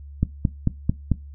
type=click train; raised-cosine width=5 ms; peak=-6 dBFS; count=5; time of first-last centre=0.23-1.117 s; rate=4.51 Hz; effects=noise-tail reverb RT60 0.2 s tail -19 dB re dry + added 71 Hz sine -37 dBFS peak until 1.34 s